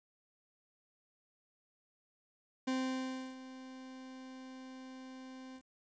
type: tone with ADSR envelope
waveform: 40% pulse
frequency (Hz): 260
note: C4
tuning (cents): -11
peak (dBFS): -31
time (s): 2.67-5.62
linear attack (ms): 10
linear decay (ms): 670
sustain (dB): -16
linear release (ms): 62
effects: resampled to 16000 Hz + 11-bit